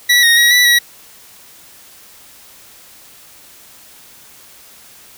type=tone with pitch steps; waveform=25% pulse; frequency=1945 / 1865 / 1906 / 1964 / 1920 Hz; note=B6 / A#6 / A#6 / B6 / B6; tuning=-27 / 0 / +38 / -10 / -49 cents; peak=-4 dBFS; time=0.09-0.79 s; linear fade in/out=10 ms; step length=140 ms; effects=white hiss -42 dBFS RMS until 5.17 s